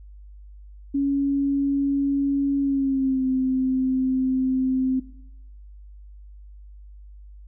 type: tone with pitch glide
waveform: sine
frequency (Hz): 278.9 to 260.2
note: C#4 to C4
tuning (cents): +11 to -9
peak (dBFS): -19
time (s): 0.94-5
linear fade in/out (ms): 10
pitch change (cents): -120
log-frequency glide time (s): 2.6-3.26
effects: noise-tail reverb RT60 0.8 s tail -18 dB re dry + added 50 Hz sine -41 dBFS peak until 7.47 s